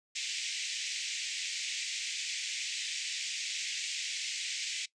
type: band-pass noise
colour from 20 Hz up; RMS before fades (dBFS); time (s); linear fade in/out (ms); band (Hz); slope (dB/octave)
pink; -37; 0.15-4.86; 10; 2100 to 7800; 48
effects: noise-tail reverb RT60 0.1 s tail -19 dB re dry + resampled to 22050 Hz